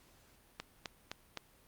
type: click train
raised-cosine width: 0.2 ms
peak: -22 dBFS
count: 4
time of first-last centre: 0.6-1.373 s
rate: 3.88 Hz
effects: pink hiss -65 dBFS RMS until 1.67 s + Opus 48 kbps